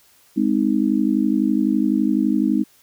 sine chord, Ab major, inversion none, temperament just, 207.7 / 259.6 / 311.5 Hz, Ab3 / C4 / Eb4, 0 / -13 / +2 cents, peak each -20 dBFS, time 0.36-2.64 s, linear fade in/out 20 ms, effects white hiss -55 dBFS RMS until 2.82 s

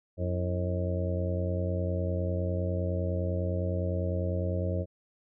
harmonic tone with a mistuned harmonic, 89.9 Hz, F#2, 49 cents flat, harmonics 1 / 2 / 3 / 4 / 5 / 6 / 7, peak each -29 / -36 / -44 / -39 / -40 / -36 / -39 dBFS, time 0.17-4.86 s, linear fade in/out 50 ms, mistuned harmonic 4, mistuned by -120 cents, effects none

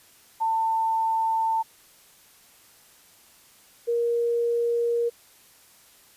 sine tone pair in turn, 895 / 471 Hz, A5 / A#4, +29 / +18 cents, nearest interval major seventh, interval 1111 cents, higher first, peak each -21 dBFS, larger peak neither, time 0.4-1.63 / 3.87-5.1 s, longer neither, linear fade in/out 20 ms, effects white hiss -55 dBFS RMS until 6.16 s + resampled to 32000 Hz

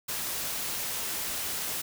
white noise, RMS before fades -33 dBFS, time 0.08-1.82 s, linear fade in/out 10 ms, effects none

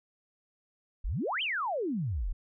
sine exponential two-way sweep, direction up then down, 32.7 to 3242 to 32.7 Hz, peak -29 dBFS, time 1.04-2.33 s, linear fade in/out 10 ms, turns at 1.42 s, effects none

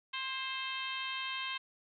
harmonic tone with a mistuned harmonic, 526 Hz, C5, 9 cents sharp, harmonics 2 / 3 / 4 / 5 / 6 / 7 / 8, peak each -42 / -45 / -44 / -42 / -41 / -47 / -52 dBFS, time 0.13-1.58 s, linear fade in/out 10 ms, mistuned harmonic 3, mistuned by +23 cents, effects none

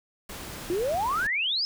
pink noise, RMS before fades -39 dBFS, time 0.29-1.27 s, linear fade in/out 5 ms
sine exponential sweep, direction up, 332.4 to 5240 Hz, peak -24 dBFS, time 0.7-1.65 s, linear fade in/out 0 ms
effects none

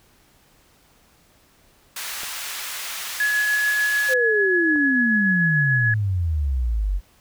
pink high-pass noise, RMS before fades -31 dBFS, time 1.96-4.14 s, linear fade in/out 5 ms, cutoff 1500 Hz, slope 12 dB/octave
clicks, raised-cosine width 1 ms, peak -25 dBFS, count 2, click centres 2.234 / 4.759 s
sine tone with tremolo, 1691 Hz, G#6, 31 cents sharp, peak -17 dBFS, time 3.2-5.94 s, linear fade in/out 2 ms, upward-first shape triangle, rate 6.8 Hz, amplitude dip 25%
sine exponential sweep, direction down, 534 to 44.29 Hz, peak -19 dBFS, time 4.08-7.01 s, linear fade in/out 50 ms
effects pink hiss -57 dBFS RMS until 7.2 s

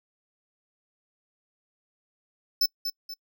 square tone with echo, 5274 Hz, E8, in tune, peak -20 dBFS, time 2.61-2.66 s, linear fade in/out 5 ms, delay 240 ms, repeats 2, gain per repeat -8 dB, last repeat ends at 3.14 s, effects noise-tail reverb RT60 0.1 s tail -25 dB re dry

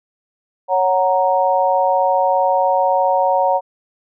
sine chord, F# major, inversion second, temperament equal, 554.4 / 740 / 932.3 Hz, C#5 / F#5 / A#5, 0 / 0 / 0 cents, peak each -17 dBFS, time 0.68-3.61 s, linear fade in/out 50 ms, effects none

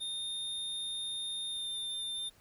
square tone with pitch glide, 3648 to 3602 Hz, A#7 to A7, -38 to +40 cents, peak -36 dBFS, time 0-2.3 s, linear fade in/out 20 ms, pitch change -22 cents, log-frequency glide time 1.49-1.73 s, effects pink hiss -64 dBFS RMS until 2.4 s

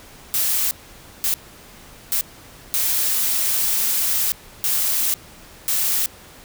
blue noise bursts at uneven times, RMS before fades -20 dBFS, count 6, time 0.34-0.71 / 1.24-1.34 / 2.12-2.21 / 2.74-4.32 / 4.64-5.14 / 5.68-6.06 s, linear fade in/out 0 ms, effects pink hiss -44 dBFS RMS until 6.44 s

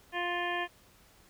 harmonic tone, 351 Hz, F4, 9 cents sharp, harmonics 1 / 2 / 3 / 5 / 6 / 7 / 8 / 9, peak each -38 / -36 / -38 / -35 / -46 / -41 / -46 / -44 dBFS, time 0.12-0.68 s, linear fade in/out 50 ms, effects pink hiss -61 dBFS RMS until 1.29 s

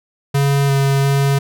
square tone with pitch steps, 139.9 / 137.9 / 139 Hz, C#3 / C#3 / C#3, +16 / -9 / +5 cents, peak -13 dBFS, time 0.34-1.39 s, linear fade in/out 10 ms, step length 350 ms, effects none

